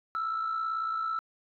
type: tone pair together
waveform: sine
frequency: 1315.9 / 1374 Hz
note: E6 / F6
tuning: -3 / -29 cents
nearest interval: minor second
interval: 74 cents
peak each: -28 / -36 dBFS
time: 0.15-1.19 s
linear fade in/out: 0 ms
effects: tanh soft clip ceiling -25 dBFS